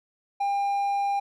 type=tone; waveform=triangle; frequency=801 Hz; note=G5; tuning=37 cents sharp; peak=-21 dBFS; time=0.4-1.2 s; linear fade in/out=10 ms; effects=none